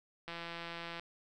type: click train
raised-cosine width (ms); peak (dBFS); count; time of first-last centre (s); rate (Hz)
0.3; -27; 122; 0.28-0.996; 169
effects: none